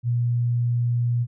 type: tone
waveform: sine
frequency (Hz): 120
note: B2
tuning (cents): -49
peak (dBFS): -19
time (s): 0.03-1.27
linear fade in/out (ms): 50
effects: none